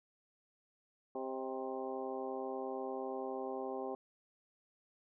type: harmonic tone with a mistuned harmonic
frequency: 131.8 Hz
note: C3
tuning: 13 cents sharp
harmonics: 2 / 3 / 4 / 5 / 6 / 7 / 8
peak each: -46 / -42 / -44 / -48 / -45 / -55 / -51 dBFS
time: 1.15-3.95 s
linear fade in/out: 2 ms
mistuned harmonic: 5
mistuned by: -62 cents
effects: none